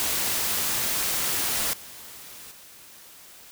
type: noise with level steps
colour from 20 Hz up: white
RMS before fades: -26 / -43 / -48 dBFS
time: 0-3.51 s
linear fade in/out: 0 ms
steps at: 1.73 / 2.51 s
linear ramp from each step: 5 ms
effects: none